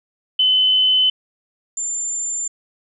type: tone pair in turn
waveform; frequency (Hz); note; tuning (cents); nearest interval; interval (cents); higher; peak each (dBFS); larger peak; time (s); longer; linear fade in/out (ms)
sine; 3033 / 7214; F#7 / A8; +42 / +42; octave + minor third; 1500; second; -12 / -21; first; 0.39-1.1 / 1.77-2.48; neither; 5
effects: none